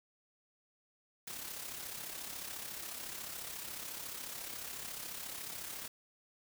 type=noise with amplitude modulation; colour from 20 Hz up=white; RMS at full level=-42 dBFS; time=1.27-5.88 s; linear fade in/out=5 ms; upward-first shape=sine; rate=34.1 Hz; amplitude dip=50%; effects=none